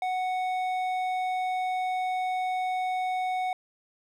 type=tone with hard clipping; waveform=sine; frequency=740 Hz; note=F#5; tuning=in tune; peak=-28 dBFS; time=0.02-3.53 s; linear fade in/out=2 ms; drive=8 dB; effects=none